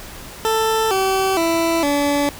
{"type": "tone with pitch steps", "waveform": "20% pulse", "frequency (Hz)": [442.7, 383.2, 331.7, 287.1], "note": ["A4", "G4", "E4", "D4"], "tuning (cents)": [11, -39, 11, -39], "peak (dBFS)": -11, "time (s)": [0.45, 2.29], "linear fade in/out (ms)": 0, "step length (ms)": 460, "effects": ["pink hiss -36 dBFS RMS until 2.39 s"]}